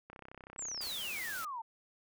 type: click train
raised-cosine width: 0.5 ms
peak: -34 dBFS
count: 26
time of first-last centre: 0.1-0.869 s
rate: 32.5 Hz
type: exponential sweep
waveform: sine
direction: down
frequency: 7880 to 870 Hz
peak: -38 dBFS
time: 0.58-1.62 s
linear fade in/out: 10 ms
type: noise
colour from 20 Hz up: white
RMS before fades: -44 dBFS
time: 0.81-1.45 s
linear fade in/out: 5 ms
effects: none